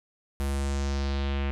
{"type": "tone with low-pass filter sweep", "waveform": "square", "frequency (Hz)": 69.3, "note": "C#2", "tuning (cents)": 0, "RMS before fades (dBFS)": -28, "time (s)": [0.4, 1.51], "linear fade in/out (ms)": 0, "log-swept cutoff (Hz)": [12000, 2500], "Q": 2.2, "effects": []}